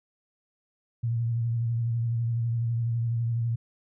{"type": "tone with vibrato", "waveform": "sine", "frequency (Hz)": 116.54, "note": "A#2", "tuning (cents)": 0, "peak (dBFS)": -24, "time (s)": [1.03, 3.56], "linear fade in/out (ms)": 10, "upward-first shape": "triangle", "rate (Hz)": 12, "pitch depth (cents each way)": 44, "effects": []}